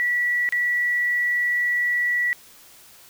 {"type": "tone with dropouts", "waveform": "sine", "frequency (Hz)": 1946, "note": "B6", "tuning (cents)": -26, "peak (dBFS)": -19, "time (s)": [0, 2.33], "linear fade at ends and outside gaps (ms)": 0, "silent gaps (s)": [0.49, 0.524], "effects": ["white hiss -49 dBFS RMS until 3.09 s"]}